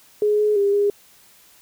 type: tone with pitch steps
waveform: sine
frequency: 419 / 421.7 / 401.4 / 407.6 Hz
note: G#4 / G#4 / G4 / G#4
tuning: +15 / +26 / +41 / -32 cents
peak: -15 dBFS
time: 0.22-0.9 s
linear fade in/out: 2 ms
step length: 170 ms
effects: white hiss -52 dBFS RMS until 1.61 s